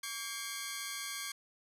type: tone cluster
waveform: 10% pulse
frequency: 1137 / 1609 / 2114 Hz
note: C#6 / G6 / C7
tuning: +44 / +45 / +17 cents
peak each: -35 / -34 / -34 dBFS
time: 0.03-1.32 s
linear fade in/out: 5 ms
effects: resampled to 32000 Hz